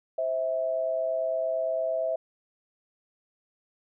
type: tone pair together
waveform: sine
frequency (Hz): 523.2 / 652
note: C5 / E5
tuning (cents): 0 / -19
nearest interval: major third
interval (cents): 381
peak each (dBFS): -32 / -26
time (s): 0.18-2.16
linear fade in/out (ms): 5
effects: none